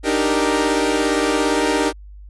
sawtooth chord, Eb major seventh, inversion third, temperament equal, 293.7 / 311.1 / 392 / 466.2 Hz, D4 / Eb4 / G4 / Bb4, 0 / 0 / 0 / 0 cents, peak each -18 dBFS, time 0.03-1.93 s, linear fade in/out 50 ms, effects added 50 Hz sine -36 dBFS peak until 2.29 s + resampled to 24000 Hz

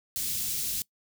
white band-stop noise, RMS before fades -31 dBFS, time 0.16-0.82 s, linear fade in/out 0 ms, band 210 to 3900 Hz, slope 12 dB/octave, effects noise-tail reverb RT60 0.1 s tail -23 dB re dry

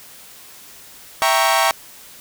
sawtooth chord, E diminished seventh, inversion none, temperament equal, 659.3 / 784 / 932.3 / 1108.7 Hz, E5 / G5 / Bb5 / Db6, 0 / 0 / 0 / 0 cents, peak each -16 dBFS, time 1.22-1.71 s, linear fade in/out 0 ms, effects white hiss -42 dBFS RMS until 2.2 s

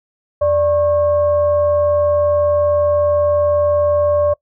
sine tone with frequency modulation, 587.3 Hz, D5, in tune, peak -11 dBFS, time 0.41-4.34 s, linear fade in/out 10 ms, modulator 503 Hz, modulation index 0.4, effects noise-tail reverb RT60 0.1 s tail -23 dB re dry

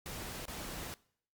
pink noise with dropouts, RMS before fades -43 dBFS, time 0.06-0.94 s, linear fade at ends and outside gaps 0 ms, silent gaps 0.454-0.481 s, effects noise-tail reverb RT60 0.6 s tail -22 dB re dry + Opus 48 kbps

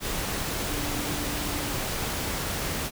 sine tone in noise, 292.7 Hz, D4, 6 cents flat, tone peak -36 dBFS, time 0.66-1.75 s, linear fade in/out 50 ms, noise pink, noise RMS -30 dBFS, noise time 0-2.91 s, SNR -9 dB, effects none

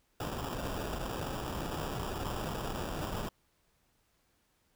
pink noise with sample-and-hold, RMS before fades -37 dBFS, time 0.2-3.29 s, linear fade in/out 2 ms, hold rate 2100 Hz, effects pink hiss -73 dBFS RMS until 4.75 s

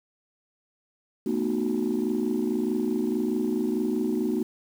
sine chord, B dominant seventh, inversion third, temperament just, 222.2 / 246.9 / 308.7 / 370.4 Hz, A3 / B3 / D#4 / F#4, +17 / 0 / -14 / +2 cents, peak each -28 dBFS, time 1.26-4.43 s, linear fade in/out 5 ms, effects tanh soft clip ceiling -17 dBFS + 8-bit

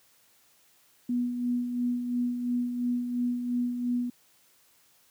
sine tone with tremolo, 244.1 Hz, B3, 20 cents flat, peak -24 dBFS, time 1.09-4.1 s, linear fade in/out 5 ms, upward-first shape sine, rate 2.9 Hz, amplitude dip 50%, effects white hiss -63 dBFS RMS until 5.1 s + high-pass 80 Hz 12 dB/octave

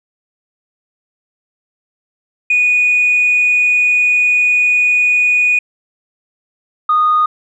sine tone pair in turn, 2468 / 1234 Hz, D#7 / D#6, -15 / -15 cents, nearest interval octave, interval 1200 cents, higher first, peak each -8 dBFS, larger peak neither, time 2.5-5.59 / 6.89-7.26 s, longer first, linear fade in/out 5 ms, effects tanh soft clip ceiling -5 dBFS

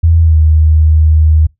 sine tone with pitch glide, 82.41 to 78.1 Hz, E2 to D#2, 0 to +7 cents, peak -4 dBFS, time 0.03-1.47 s, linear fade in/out 10 ms, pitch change -93 cents, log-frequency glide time 0.21-0.37 s, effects noise-tail reverb RT60 0.2 s tail -26 dB re dry

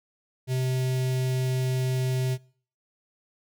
square tone with notch filter, 129 Hz, C3, 24 cents flat, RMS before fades -26 dBFS, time 0.47-2.38 s, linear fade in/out 50 ms, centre 1200 Hz, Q 0.89, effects noise-tail reverb RT60 0.5 s tail -23 dB re dry

